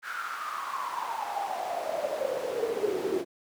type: noise with high-pass filter sweep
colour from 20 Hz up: brown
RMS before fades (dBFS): -32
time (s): 0.02-3.25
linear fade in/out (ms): 50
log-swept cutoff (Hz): 1500 to 350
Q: 9.6
effects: none